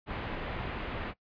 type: low-pass noise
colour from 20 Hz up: pink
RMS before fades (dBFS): -37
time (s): 0.06-1.14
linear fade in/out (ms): 50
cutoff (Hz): 2900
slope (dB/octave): 24
effects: noise-tail reverb RT60 0.1 s tail -20 dB re dry + resampled to 11025 Hz